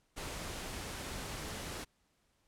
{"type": "noise", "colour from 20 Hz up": "pink", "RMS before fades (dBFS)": -42, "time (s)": [0.16, 1.85], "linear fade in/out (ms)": 20, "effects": ["pink hiss -75 dBFS RMS until 2.47 s", "low-pass 11000 Hz 12 dB/octave"]}